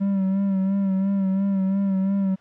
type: tone with vibrato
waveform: triangle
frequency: 194.1 Hz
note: G3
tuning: 17 cents flat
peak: -17 dBFS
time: 0-2.36 s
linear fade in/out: 20 ms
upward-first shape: sine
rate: 2.9 Hz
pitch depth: 40 cents each way
effects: white hiss -54 dBFS RMS until 2.4 s + low-pass 2000 Hz 12 dB/octave